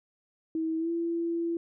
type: tone with pitch glide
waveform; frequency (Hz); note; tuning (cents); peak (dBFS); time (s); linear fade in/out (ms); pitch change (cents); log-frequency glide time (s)
sine; 321.9 to 336.7; E4 to E4; -41 to +37; -27; 0.55-1.57; 2; +78; 0.78-0.9
effects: none